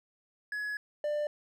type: tone pair in turn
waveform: triangle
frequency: 1687 / 593.9 Hz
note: G#6 / D5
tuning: +27 / +19 cents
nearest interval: octave + tritone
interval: 1808 cents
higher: first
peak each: -31 / -27 dBFS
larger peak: second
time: 0.52-0.77 / 1.04-1.27 s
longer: first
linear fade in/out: 2 ms
effects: none